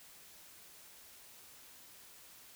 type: silence
effects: white hiss -57 dBFS RMS until 2.55 s